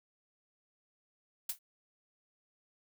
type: noise with exponential decay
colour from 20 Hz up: blue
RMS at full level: -30 dBFS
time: 1.49-1.59 s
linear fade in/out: 5 ms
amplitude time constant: 20 ms
effects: none